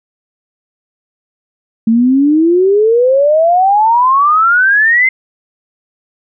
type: exponential sweep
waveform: sine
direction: up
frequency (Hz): 220 to 2100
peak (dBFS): -6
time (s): 1.87-5.09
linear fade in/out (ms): 5
effects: none